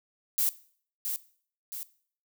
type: noise with echo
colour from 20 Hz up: violet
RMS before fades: -26 dBFS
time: 0.38-0.49 s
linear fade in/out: 0 ms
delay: 670 ms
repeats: 2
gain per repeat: -6 dB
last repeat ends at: 1.83 s
effects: noise-tail reverb RT60 0.5 s tail -18 dB re dry